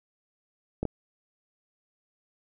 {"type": "clicks", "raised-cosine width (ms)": 2, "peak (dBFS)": -15, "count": 2, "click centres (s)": [0.83, 0.853], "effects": []}